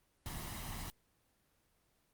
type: noise with comb filter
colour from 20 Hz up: pink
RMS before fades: -43 dBFS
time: 0.26-0.9 s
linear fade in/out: 0 ms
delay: 1 ms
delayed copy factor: +0.65
effects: pink hiss -75 dBFS RMS until 2.13 s + Opus 24 kbps